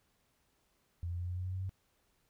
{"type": "tone with pitch steps", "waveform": "sine", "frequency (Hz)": [86.1, 87.3, 88.52, 89.76, 91.01, 92.28, 93.57, 94.87], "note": ["F2", "F2", "F2", "F2", "F#2", "F#2", "F#2", "F#2"], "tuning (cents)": [-24, 0, 24, 48, -28, -4, 20, 44], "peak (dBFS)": -35, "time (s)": [1.03, 1.694], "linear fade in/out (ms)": 0, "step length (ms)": 83, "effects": ["pink hiss -75 dBFS RMS until 2.29 s"]}